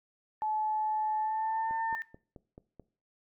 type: tone with exponential growth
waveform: sine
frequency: 1798 Hz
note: A6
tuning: 37 cents sharp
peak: -34 dBFS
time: 0.41-2.02 s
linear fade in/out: 0 ms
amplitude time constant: 350 ms
type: tone with pitch glide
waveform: sine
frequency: 861 to 902.2 Hz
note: A5 to A5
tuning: -38 to +43 cents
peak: -29 dBFS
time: 0.42-1.95 s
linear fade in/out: 0 ms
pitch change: +81 cents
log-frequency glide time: 1.18-1.77 s
type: click train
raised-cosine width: 2 ms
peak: -35 dBFS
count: 6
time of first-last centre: 1.71-2.797 s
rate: 4.6 Hz
effects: noise-tail reverb RT60 0.4 s tail -19 dB re dry